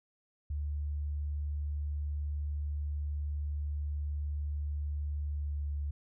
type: tone with pitch glide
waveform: sine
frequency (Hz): 73.42 to 72.49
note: D2 to D2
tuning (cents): 0 to -22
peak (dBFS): -32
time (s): 0.5-5.91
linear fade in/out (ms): 5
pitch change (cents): -22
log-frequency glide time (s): 5.27-5.72
effects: none